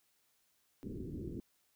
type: low-pass noise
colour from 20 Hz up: white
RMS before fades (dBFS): -43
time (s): 0.83-1.4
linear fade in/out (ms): 0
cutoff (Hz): 380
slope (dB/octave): 48
effects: white hiss -75 dBFS RMS until 1.75 s